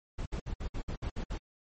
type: noise bursts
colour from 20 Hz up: brown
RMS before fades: -35 dBFS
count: 9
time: 0.18-1.381 s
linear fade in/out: 10 ms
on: 81 ms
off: 59 ms
effects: MP3 32 kbps